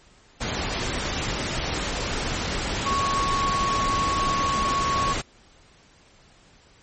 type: tone in noise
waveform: sine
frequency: 1108.7 Hz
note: C#6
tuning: in tune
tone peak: -22 dBFS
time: 2.85-5.14 s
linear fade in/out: 20 ms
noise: pink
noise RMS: -27 dBFS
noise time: 0.4-5.22 s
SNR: +2 dB
effects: pink hiss -55 dBFS RMS until 6.82 s + MP3 32 kbps